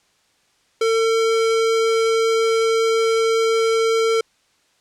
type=tone; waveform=square; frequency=450.9 Hz; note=A4; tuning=42 cents sharp; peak=-16 dBFS; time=0.81-4.21 s; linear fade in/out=5 ms; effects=white hiss -61 dBFS RMS until 4.8 s + low-pass 7000 Hz 12 dB/octave